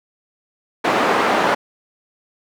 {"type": "band-pass noise", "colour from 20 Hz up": "white", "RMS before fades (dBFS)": -17, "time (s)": [0.84, 1.55], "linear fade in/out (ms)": 10, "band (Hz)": [260, 1200], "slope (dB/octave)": 12, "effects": []}